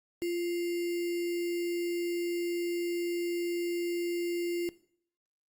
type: tone with sample-and-hold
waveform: sine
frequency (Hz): 346.1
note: F4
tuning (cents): -16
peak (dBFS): -29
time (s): 0.22-4.69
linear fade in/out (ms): 0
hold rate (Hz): 2450
effects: noise-tail reverb RT60 0.6 s tail -19 dB re dry + Opus 48 kbps